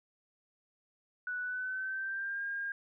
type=tone with pitch glide; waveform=sine; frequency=1480 to 1614 Hz; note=F#6 to G#6; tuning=0 to -50 cents; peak=-34 dBFS; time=1.27-2.72 s; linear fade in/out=2 ms; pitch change=+150 cents; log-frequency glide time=1.41-2.43 s; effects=none